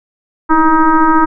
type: tone with frequency modulation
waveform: sine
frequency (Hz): 635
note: D#5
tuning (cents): +35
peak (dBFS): -6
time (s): 0.49-1.26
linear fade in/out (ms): 20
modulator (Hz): 314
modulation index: 2.4
effects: none